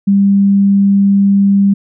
sine tone, 198.5 Hz, G3, 22 cents sharp, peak -6 dBFS, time 0.07-1.74 s, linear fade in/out 10 ms, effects none

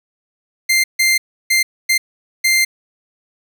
sawtooth tone bursts at uneven times, 2093 Hz, C7, in tune, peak -8 dBFS, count 5, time 0.69-0.84 / 0.99-1.18 / 1.5-1.63 / 1.89-1.98 / 2.44-2.65 s, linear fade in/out 10 ms, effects none

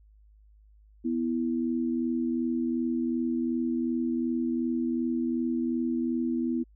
sine tone pair together, 246.9 / 329.6 Hz, B3 / E4, 0 / 0 cents, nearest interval perfect fourth, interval 500 cents, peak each -27 / -30 dBFS, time 1.04-6.64 s, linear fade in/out 20 ms, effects added 52 Hz sine -54 dBFS peak until 6.75 s

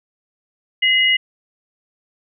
sine tone pair together, 2044 / 2891 Hz, C7 / F#7, -41 / -41 cents, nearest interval tritone, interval 600 cents, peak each -15 dBFS, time 0.82-1.17 s, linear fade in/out 10 ms, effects none

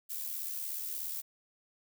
violet noise with amplitude modulation, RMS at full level -36 dBFS, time 0.09-1.22 s, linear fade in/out 20 ms, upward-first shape sine, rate 76.8 Hz, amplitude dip 50%, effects none

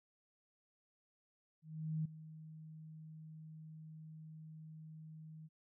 sine tone with ADSR envelope, 157.2 Hz, D#3, 18 cents sharp, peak -34 dBFS, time 1.62-5.49 s, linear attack 430 ms, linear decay 8 ms, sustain -16 dB, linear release 35 ms, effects none

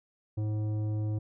triangle tone with tanh clipping, 106.8 Hz, G#2, 49 cents sharp, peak -30 dBFS, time 0.37-1.19 s, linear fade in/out 10 ms, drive 15 dB, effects none

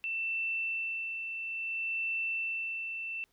sine tone with tremolo, 2675 Hz, E7, 25 cents sharp, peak -30 dBFS, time 0.04-3.24 s, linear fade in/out 0 ms, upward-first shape sine, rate 0.59 Hz, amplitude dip 45%, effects pink hiss -73 dBFS RMS until 3.32 s

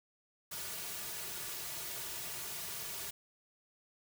white noise with comb filter, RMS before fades -42 dBFS, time 0.51-3.11 s, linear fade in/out 10 ms, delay 3.8 ms, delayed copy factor -0.95, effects none

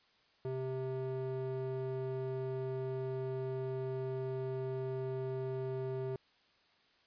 square tone with band-pass filter, 130.81 Hz, C3, in tune, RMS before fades -38 dBFS, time 0.45-6.16 s, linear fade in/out 0 ms, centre 360 Hz, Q 1.6, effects white hiss -69 dBFS RMS until 7.06 s + resampled to 11025 Hz

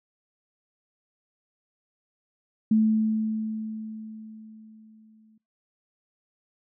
sine tone with exponential decay, 218.4 Hz, A3, 13 cents flat, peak -16 dBFS, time 2.71-5.38 s, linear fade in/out 5 ms, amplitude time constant 580 ms, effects noise-tail reverb RT60 0.2 s tail -23 dB re dry

